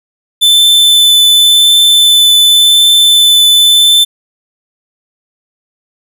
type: tone with vibrato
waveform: 45% pulse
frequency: 3520 Hz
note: A7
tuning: in tune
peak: -3 dBFS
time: 0.41-4.05 s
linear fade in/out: 20 ms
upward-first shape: triangle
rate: 0.9 Hz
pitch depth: 9 cents each way
effects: none